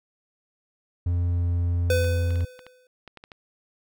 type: tone with pitch glide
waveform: triangle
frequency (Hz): 87.31 to 86.81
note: F2 to F2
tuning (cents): 0 to -10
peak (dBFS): -19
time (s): 1.06-2.45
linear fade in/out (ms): 5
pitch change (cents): -10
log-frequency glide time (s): 1.31-1.42
type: tone with exponential decay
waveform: square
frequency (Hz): 504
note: B4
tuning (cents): +35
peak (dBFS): -20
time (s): 1.9-2.87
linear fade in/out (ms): 2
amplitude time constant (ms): 210
type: clicks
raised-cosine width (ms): 0.3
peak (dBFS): -27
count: 10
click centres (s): 2.044 / 2.306 / 2.357 / 2.407 / 2.592 / 2.666 / 3.077 / 3.173 / 3.239 / 3.318
effects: none